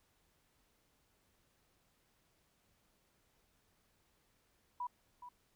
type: tone with echo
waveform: sine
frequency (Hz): 981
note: B5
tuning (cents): -12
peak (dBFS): -37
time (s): 4.8-4.87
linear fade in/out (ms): 5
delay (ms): 420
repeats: 1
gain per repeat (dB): -11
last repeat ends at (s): 5.29
effects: pink hiss -75 dBFS RMS until 5.55 s